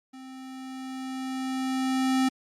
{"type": "tone with level ramp", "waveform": "square", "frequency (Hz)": 261.6, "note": "C4", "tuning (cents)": 0, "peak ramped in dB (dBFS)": [-43, -21], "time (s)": [0.13, 2.29], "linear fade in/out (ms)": 10, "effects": ["low-pass 10000 Hz 12 dB/octave", "Opus 48 kbps"]}